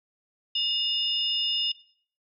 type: tone cluster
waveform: sine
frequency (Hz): 2859 / 3578 / 5120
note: F7 / A7 / D#8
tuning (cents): +40 / +28 / +49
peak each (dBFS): -26 / -30 / -32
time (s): 0.55-1.72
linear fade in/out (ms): 5
effects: noise-tail reverb RT60 0.5 s tail -17 dB re dry